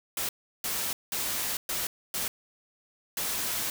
white noise bursts at uneven times, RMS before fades -31 dBFS, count 6, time 0.17-0.29 / 0.64-0.93 / 1.12-1.57 / 1.69-1.87 / 2.14-2.28 / 3.17-3.7 s, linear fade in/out 2 ms, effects none

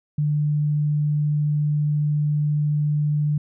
sine tone, 148.8 Hz, D3, 23 cents sharp, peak -18 dBFS, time 0.18-3.38 s, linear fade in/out 5 ms, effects none

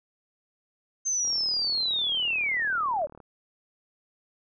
sine linear sweep, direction down, 6310 to 532 Hz, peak -24 dBFS, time 1.05-3.07 s, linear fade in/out 20 ms
click train, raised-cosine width 1 ms, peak -33 dBFS, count 75, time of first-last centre 1.25-3.203 s, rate 37.9 Hz
effects none

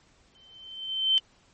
sine tone with exponential growth, 3092 Hz, G7, 24 cents flat, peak -17 dBFS, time 0.35-1.18 s, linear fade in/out 0 ms, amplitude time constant 180 ms, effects pink hiss -62 dBFS RMS until 1.53 s + MP3 32 kbps

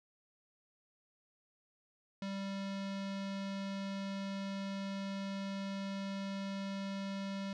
square tone with low-pass filter, 196 Hz, G3, in tune, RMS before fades -40 dBFS, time 2.22-7.53 s, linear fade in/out 2 ms, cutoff 4500 Hz, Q 1.5, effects none

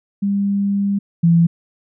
sine tone pair in turn, 200 / 168.36 Hz, G3 / E3, +35 / +37 cents, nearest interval minor third, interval 298 cents, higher first, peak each -15 / -9 dBFS, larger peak second, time 0.22-0.99 / 1.23-1.47 s, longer first, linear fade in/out 10 ms, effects none

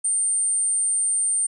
sine tone, 8900 Hz, C#9, 6 cents sharp, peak -19 dBFS, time 0.04-1.47 s, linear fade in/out 10 ms, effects none

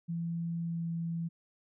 sine tone with pitch glide, 168.2 to 167.04 Hz, E3 to E3, +35 to +23 cents, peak -32 dBFS, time 0.08-1.29 s, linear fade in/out 20 ms, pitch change -12 cents, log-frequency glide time 0.61-0.87 s, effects none

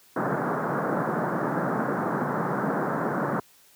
pink band-pass noise, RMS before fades -27 dBFS, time 0.16-3.4 s, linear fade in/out 5 ms, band 140 to 1600 Hz, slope 48 dB/octave, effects white hiss -57 dBFS RMS until 3.75 s + high-pass 60 Hz 12 dB/octave

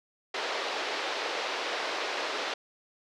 pink band-pass noise, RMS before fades -33 dBFS, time 0.34-2.54 s, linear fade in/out 5 ms, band 420 to 4800 Hz, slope 24 dB/octave, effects none

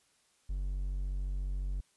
triangle tone, 47.13 Hz, F#1, 33 cents sharp, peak -30 dBFS, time 0.49-1.81 s, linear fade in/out 10 ms, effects white hiss -70 dBFS RMS until 1.96 s + resampled to 24000 Hz

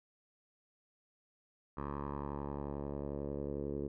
10% pulse tone with low-pass filter sweep, 71.2 Hz, C#2, 47 cents sharp, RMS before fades -40 dBFS, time 1.77-3.88 s, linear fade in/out 5 ms, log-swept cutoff 1200 to 420 Hz, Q 2.8, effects none

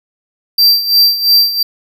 square tone with tremolo, 4699 Hz, D8, in tune, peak -5 dBFS, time 0.58-1.63 s, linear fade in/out 5 ms, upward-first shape sine, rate 2.9 Hz, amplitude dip 75%, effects none

